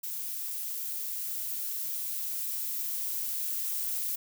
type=noise with level ramp; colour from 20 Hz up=violet; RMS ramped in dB=-36 to -32 dBFS; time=0.03-4.16 s; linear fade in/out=10 ms; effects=none